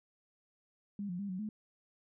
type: tone with pitch steps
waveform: sine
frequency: 202.5 / 177.2 / 201.2 / 184.5 / 213.3 Hz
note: G#3 / F3 / G3 / F#3 / G#3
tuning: -43 / +25 / +45 / -5 / +46 cents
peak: -36 dBFS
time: 0.99-1.49 s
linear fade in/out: 2 ms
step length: 100 ms
effects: none